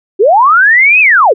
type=linear two-way sweep; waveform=sine; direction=up then down; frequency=349.2 to 2611 to 349.2 Hz; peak=-3 dBFS; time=0.19-1.34 s; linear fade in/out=20 ms; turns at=1 s; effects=none